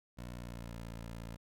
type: tone with pitch glide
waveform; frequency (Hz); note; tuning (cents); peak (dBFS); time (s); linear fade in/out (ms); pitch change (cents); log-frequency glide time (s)
15% pulse; 60.3 to 56.95; B1 to A#1; -41 to -40; -37; 0.17-1.37; 20; -99; 0.34-0.79
effects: none

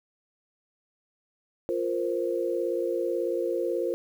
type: chord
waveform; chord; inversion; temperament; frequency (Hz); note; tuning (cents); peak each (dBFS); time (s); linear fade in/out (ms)
sine; F suspended fourth; none; just; 349.2 / 465.6 / 523.8; F4 / Bb4 / C5; 0 / -2 / +2; -29 / -30 / -30; 1.69-3.94; 0
effects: 9-bit

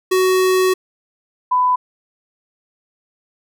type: tone pair in turn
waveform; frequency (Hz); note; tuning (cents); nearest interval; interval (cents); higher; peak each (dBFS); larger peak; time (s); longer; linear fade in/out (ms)
square / sine; 372.7 / 999.3; F#4 / B5; +13 / +20; octave + perfect fourth; 1707; second; -13 / -12; second; 0.11-0.74 / 1.51-1.76; first; 10
effects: none

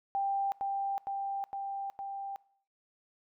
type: tone with echo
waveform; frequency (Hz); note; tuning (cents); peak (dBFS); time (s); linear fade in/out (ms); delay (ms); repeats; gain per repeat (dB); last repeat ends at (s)
sine; 790; G5; +13; -28; 0.15-0.52; 0; 460; 4; -2; 2.36
effects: noise-tail reverb RT60 0.6 s tail -22 dB re dry

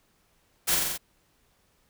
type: noise with echo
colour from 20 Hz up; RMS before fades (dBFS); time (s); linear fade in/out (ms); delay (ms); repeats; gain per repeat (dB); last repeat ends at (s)
white; -24; 0.67-0.76; 20; 44; 5; -2; 0.98
effects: pink hiss -67 dBFS RMS until 1.89 s

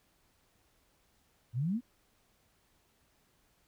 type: exponential sweep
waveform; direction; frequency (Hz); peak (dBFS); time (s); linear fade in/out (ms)
sine; up; 110 to 259.4; -29; 1.53-1.81; 50
effects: pink hiss -71 dBFS RMS until 3.67 s

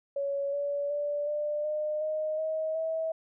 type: tone with pitch steps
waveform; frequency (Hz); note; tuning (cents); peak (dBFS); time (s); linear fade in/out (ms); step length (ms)
sine; 560 / 571.4 / 583.1 / 595 / 607.2 / 619.6 / 632.2 / 645.1; C#5 / D5 / D5 / D5 / D#5 / D#5 / D#5 / E5; +18 / -48 / -13 / +22 / -42 / -7 / +27 / -38; -28; 0.16-3.12; 5; 370
effects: none

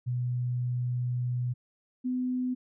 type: tone pair in turn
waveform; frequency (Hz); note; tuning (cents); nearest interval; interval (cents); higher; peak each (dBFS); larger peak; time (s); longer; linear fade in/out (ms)
sine; 123.47 / 252.4; B2 / B3; 0 / +38; octave; 1238; second; -27; neither; 0.06-1.54 / 2.04-2.55; first; 20
effects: none

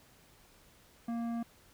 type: tone with tanh clipping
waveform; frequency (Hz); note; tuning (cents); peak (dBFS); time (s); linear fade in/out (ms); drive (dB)
triangle; 233.1; A#3; 0; -35; 1.08-1.43; 5; 16
effects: pink hiss -62 dBFS RMS until 1.73 s

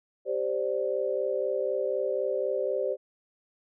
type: chord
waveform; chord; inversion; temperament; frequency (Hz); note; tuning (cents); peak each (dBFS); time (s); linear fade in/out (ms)
sine; G suspended fourth; none; equal; 392 / 523.3 / 587.3; G4 / C5 / D5; 0 / 0 / 0; -31 / -29 / -31; 0.25-2.97; 50
effects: none

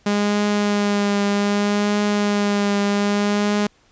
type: tone with vibrato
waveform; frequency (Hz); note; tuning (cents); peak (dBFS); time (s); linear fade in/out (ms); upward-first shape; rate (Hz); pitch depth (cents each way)
sawtooth; 204.6; G#3; -26; -13; 0.06-3.67; 5; triangle; 0.64; 22
effects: pink hiss -57 dBFS RMS until 3.91 s + resampled to 16000 Hz

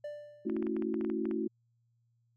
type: tone with exponential decay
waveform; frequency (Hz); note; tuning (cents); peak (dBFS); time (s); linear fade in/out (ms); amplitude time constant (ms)
triangle; 590; D5; +8; -34; 0.04-0.78; 5; 160
type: chord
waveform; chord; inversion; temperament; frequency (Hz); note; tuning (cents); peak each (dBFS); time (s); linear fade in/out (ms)
sine; F# minor seventh; first; equal; 220 / 277.2 / 329.6 / 370; A3 / C#4 / E4 / F#4; 0 / 0 / 0 / 0; -36 / -39 / -35 / -36; 0.45-1.48; 10
type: clicks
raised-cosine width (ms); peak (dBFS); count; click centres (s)
0.5; -31; 12; 0.498 / 0.566 / 0.626 / 0.668 / 0.766 / 0.823 / 0.942 / 1.011 / 1.048 / 1.1 / 1.255 / 1.312
effects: added 117 Hz sine -70 dBFS peak until 2.36 s

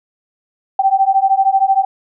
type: beating tone pair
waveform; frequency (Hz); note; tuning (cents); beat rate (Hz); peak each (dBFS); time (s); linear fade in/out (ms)
sine; 770 / 783; G5 / G5; -31 / -2; 13; -13; 0.79-1.85; 5
effects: none

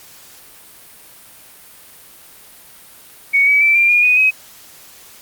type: tone with pitch steps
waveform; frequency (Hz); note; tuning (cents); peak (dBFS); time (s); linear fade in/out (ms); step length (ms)
sine; 2231 / 2279 / 2328 / 2379 / 2430 / 2483 / 2536; C#7 / C#7 / D7 / D7 / D#7 / D#7 / D#7; +11 / +47 / -16 / +22 / -42 / -4 / +32; -9; 3.33-4.31; 20; 140
effects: white hiss -42 dBFS RMS until 5.21 s + Opus 48 kbps

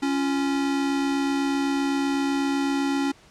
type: tone pair together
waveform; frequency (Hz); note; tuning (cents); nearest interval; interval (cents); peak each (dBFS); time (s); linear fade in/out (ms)
square; 277.2 / 345.1; C#4 / F4; 0 / -21; major third; 379; -23 / -32; 0.02-3.12; 10
effects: pink hiss -53 dBFS RMS until 3.3 s + low-pass 7000 Hz 12 dB/octave

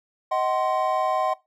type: chord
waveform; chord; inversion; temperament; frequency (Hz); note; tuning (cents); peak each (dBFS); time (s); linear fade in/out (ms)
triangle; C diminished; first; just; 627.9 / 753.5 / 1046.5; Eb5 / Gb5 / C6; +16 / +31 / 0; -24 / -23 / -24; 0.31-1.34; 10
effects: noise-tail reverb RT60 0.2 s tail -19 dB re dry

